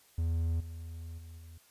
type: tone with level steps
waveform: triangle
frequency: 82.41 Hz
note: E2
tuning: in tune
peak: -26 / -38 / -43 / -45 dBFS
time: 0.18-1.58 s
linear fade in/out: 5 ms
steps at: 0.6 / 1.18 / 1.38 s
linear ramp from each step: 5 ms
effects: white hiss -63 dBFS RMS until 1.7 s + resampled to 32000 Hz